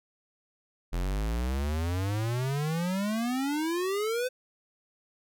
square exponential sweep, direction up, 42.13 to 515 Hz, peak -28 dBFS, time 0.92-4.29 s, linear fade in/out 20 ms, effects none

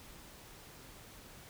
silence, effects pink hiss -54 dBFS RMS until 1.49 s

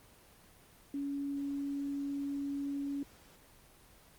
sine tone, 281.2 Hz, C#4, 25 cents sharp, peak -34 dBFS, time 0.94-3.03 s, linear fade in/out 2 ms, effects pink hiss -60 dBFS RMS until 4.18 s + Opus 24 kbps

